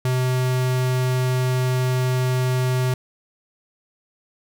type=tone; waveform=square; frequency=127.7 Hz; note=C3; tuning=42 cents flat; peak=-19 dBFS; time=0.05-2.94 s; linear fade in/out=2 ms; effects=none